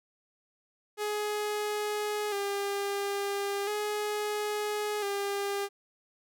sawtooth tone with vibrato, 410 Hz, G#4, 22 cents flat, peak -26 dBFS, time 0.97-5.69 s, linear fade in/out 50 ms, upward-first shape square, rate 0.37 Hz, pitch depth 39 cents each way, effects none

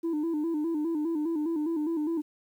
sine tone with vibrato, 316.4 Hz, D#4, 29 cents sharp, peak -24 dBFS, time 0.03-2.22 s, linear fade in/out 20 ms, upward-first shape square, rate 4.9 Hz, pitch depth 88 cents each way, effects tanh soft clip ceiling -25 dBFS + 10-bit

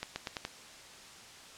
accelerating click train, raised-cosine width 0.2 ms, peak -18 dBFS, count 5, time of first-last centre 0.03-0.451 s, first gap 130 ms, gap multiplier 0.86, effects white hiss -51 dBFS RMS until 1.57 s + low-pass 7000 Hz 12 dB/octave

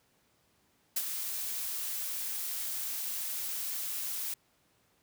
blue noise with ADSR envelope, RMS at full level -29 dBFS, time 0.96-4.34 s, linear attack 7 ms, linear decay 47 ms, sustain -7 dB, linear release 3 ms, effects pink hiss -70 dBFS RMS until 5.02 s + high-pass 80 Hz 12 dB/octave

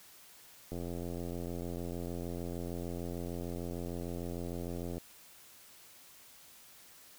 click train, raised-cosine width 2 ms, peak -27 dBFS, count 370, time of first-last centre 0.72-4.981 s, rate 86.6 Hz, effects white hiss -57 dBFS RMS until 7.18 s

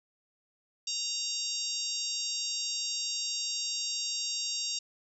harmonic tone, 932.3 Hz, A#5, in tune, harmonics 3 / 4 / 5 / 6 / 7 / 8, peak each -42 / -39 / -37 / -36 / -41 / -39 dBFS, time 0.87-4.79 s, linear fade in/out 5 ms, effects none

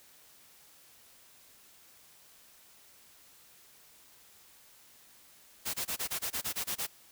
white noise bursts, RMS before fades -34 dBFS, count 11, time 5.65-6.87 s, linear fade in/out 20 ms, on 90 ms, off 23 ms, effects white hiss -59 dBFS RMS until 7.11 s

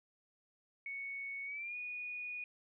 sine tone with pitch glide, 2219 to 2462 Hz, C#7 to D#7, +1 to -19 cents, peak -40 dBFS, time 0.86-2.44 s, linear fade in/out 2 ms, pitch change +180 cents, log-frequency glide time 1.45-1.76 s, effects none

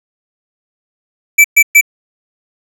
square tone bursts, 2320 Hz, D7, 22 cents flat, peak -3 dBFS, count 3, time 1.38-1.812 s, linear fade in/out 10 ms, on 64 ms, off 120 ms, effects none

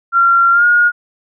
sine tone with pitch glide, 1375 to 1433.4 Hz, F6 to F6, -27 to +45 cents, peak -7 dBFS, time 0.12-0.92 s, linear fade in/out 50 ms, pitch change +72 cents, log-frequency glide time 0.52-0.65 s, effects none

